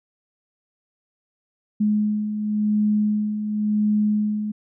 sine beating tone pair, 210 / 210.93 Hz, G#3 / G#3, +19 / +27 cents, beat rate 0.93 Hz, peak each -27 / -19 dBFS, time 1.8-4.52 s, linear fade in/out 10 ms, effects none

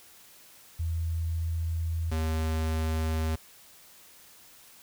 sine / square tone pair in turn, 82.5 / 79.57 Hz, E2 / D#2, +2 / +39 cents, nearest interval minor second, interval 63 cents, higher first, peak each -27 dBFS, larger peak neither, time 0.79-2.11 / 2.11-3.36 s, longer first, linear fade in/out 10 ms, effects white hiss -54 dBFS RMS until 4.82 s

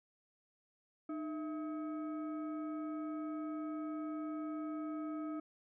sine tone with frequency modulation, 306.1 Hz, D#4, 28 cents flat, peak -38 dBFS, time 1.09-5.4 s, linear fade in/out 5 ms, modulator 966 Hz, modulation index 0.56, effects none

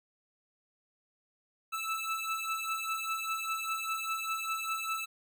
25% pulse beating tone pair, 1313 / 1318 Hz, E6 / E6, -7 / -1 cents, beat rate 5 Hz, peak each -32 / -32 dBFS, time 1.72-5.06 s, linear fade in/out 20 ms, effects none

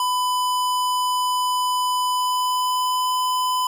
square tone with pitch glide, 1000 to 1007 Hz, B5 to B5, +21 to +33 cents, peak -20 dBFS, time 0-3.67 s, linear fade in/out 2 ms, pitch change +12 cents, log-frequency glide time 2.13-3.14 s, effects none

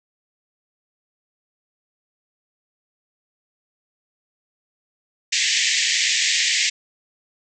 pink band-pass noise, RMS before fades -20 dBFS, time 5.32-6.7 s, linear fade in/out 10 ms, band 1800 to 7700 Hz, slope 96 dB/octave, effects none

